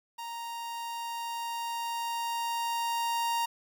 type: tone with level ramp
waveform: 45% pulse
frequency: 932.3 Hz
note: A#5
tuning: in tune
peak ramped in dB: -37 to -27 dBFS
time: 0.18-3.46 s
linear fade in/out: 10 ms
effects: 10-bit